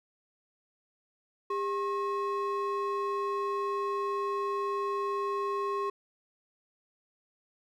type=ring-modulated tone; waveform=triangle; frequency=740 Hz; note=F#5; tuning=in tune; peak=-24 dBFS; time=1.5-5.9 s; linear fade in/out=5 ms; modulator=339 Hz; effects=none